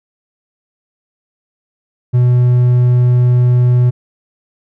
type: tone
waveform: triangle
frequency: 123.47 Hz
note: B2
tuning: in tune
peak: -5 dBFS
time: 2.13-3.91 s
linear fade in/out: 20 ms
effects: none